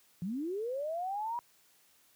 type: linear sweep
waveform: sine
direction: up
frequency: 164.81 to 972 Hz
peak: -33 dBFS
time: 0.22-1.39 s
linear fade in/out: 0 ms
effects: white hiss -66 dBFS RMS until 2.15 s + high-pass 80 Hz 12 dB/octave